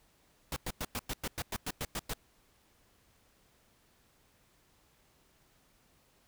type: noise bursts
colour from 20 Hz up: pink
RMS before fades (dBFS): -36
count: 12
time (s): 0.52-2.136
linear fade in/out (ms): 2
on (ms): 43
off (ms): 100
effects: pink hiss -68 dBFS RMS until 6.27 s